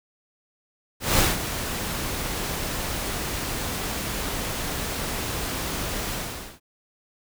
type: noise with ADSR envelope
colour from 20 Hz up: pink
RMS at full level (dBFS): -18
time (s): 1-6.6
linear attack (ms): 180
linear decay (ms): 190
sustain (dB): -11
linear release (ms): 470
effects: none